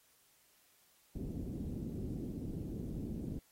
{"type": "low-pass noise", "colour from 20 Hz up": "white", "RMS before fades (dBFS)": -41, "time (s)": [1.15, 3.39], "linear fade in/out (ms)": 5, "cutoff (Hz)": 300, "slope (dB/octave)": 24, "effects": ["white hiss -69 dBFS RMS until 3.51 s", "AAC 48 kbps"]}